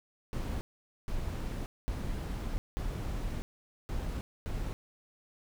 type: noise bursts at uneven times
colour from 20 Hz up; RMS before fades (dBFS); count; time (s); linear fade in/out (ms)
brown; -35; 6; 0.33-0.61 / 1.08-1.66 / 1.88-2.58 / 2.77-3.42 / 3.89-4.21 / 4.46-4.73; 0
effects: none